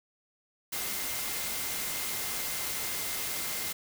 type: tone in noise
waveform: sine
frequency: 2093 Hz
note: C7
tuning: in tune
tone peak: -45 dBFS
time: 0.72-3.73 s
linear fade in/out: 10 ms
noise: white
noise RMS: -34 dBFS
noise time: 0.72-3.73 s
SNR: -14 dB
effects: none